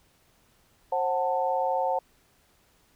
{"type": "chord", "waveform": "sine", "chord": "F# diminished", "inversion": "second", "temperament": "just", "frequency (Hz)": [532.8, 740, 888], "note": ["C5", "F#5", "A5"], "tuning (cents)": [31, 0, 16], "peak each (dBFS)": -28, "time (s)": [0.92, 1.99], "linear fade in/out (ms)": 5, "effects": ["pink hiss -64 dBFS RMS until 2.95 s"]}